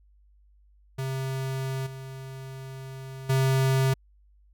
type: tone with level steps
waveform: square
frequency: 133 Hz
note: C3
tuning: 29 cents sharp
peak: -29 / -38 / -21 dBFS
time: 0.98-3.94 s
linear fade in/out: 10 ms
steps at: 1.86 / 3.29 s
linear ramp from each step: 10 ms
effects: added 50 Hz sine -56 dBFS peak until 4.53 s